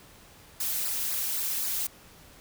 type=noise with flanger; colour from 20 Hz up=blue; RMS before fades=-30 dBFS; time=0.6-1.87 s; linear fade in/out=5 ms; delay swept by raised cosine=0.31 to 3.61 ms; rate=3.8 Hz; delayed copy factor=-0.8; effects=pink hiss -53 dBFS RMS until 2.4 s